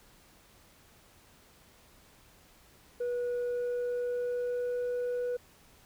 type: tone with pitch glide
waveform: sine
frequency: 486.5 to 490.2 Hz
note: B4 to B4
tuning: -26 to -13 cents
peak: -27 dBFS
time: 3-5.37 s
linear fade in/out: 10 ms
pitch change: +13 cents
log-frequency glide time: 3.45-4.77 s
effects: tanh soft clip ceiling -29 dBFS + pink hiss -60 dBFS RMS until 5.85 s